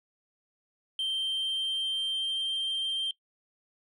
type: tone with pitch glide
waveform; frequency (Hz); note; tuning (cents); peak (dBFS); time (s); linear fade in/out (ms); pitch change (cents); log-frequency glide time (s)
sine; 3137 to 3157; G7 to G7; +1 to +12; -25; 0.99-3.11; 2; +11; 1.1-2.53
effects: noise-tail reverb RT60 0.1 s tail -21 dB re dry + tanh soft clip ceiling -27 dBFS